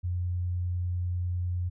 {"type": "tone", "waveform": "sine", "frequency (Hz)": 89, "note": "F2", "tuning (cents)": 33, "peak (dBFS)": -27, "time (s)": [0.03, 1.7], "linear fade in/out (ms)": 20, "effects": []}